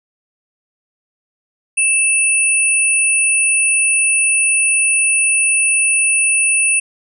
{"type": "tone pair together", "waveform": "sine", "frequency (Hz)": [2639, 9432], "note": ["E7", "D9"], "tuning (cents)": [1, 6], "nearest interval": "octave + minor seventh", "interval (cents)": 2205, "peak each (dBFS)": -14, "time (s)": [1.77, 6.8], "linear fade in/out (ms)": 10, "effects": []}